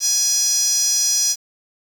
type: tone with high-pass filter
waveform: sawtooth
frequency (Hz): 834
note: G#5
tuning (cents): +7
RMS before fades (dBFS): -18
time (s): 0-1.36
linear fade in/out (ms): 50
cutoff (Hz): 5600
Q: 9.6
effects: 7-bit